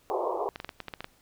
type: band-pass noise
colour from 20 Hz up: pink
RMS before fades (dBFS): -30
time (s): 0.1-0.49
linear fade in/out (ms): 0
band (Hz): 350 to 1100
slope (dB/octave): 96
type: clicks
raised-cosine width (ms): 0.3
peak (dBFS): -20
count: 9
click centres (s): 0.559 / 0.601 / 0.646 / 0.692 / 0.803 / 0.883 / 0.938 / 1.006 / 1.044
effects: pink hiss -63 dBFS RMS until 1.21 s